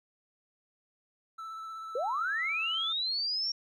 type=tone with vibrato; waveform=triangle; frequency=1318.5 Hz; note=E6; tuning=in tune; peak=-37 dBFS; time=1.38-2.93 s; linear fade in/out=10 ms; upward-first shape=sine; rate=16 Hz; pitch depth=16 cents each way
type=linear sweep; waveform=sine; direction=up; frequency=451.2 to 5580 Hz; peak=-29 dBFS; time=1.95-3.52 s; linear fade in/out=5 ms
effects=none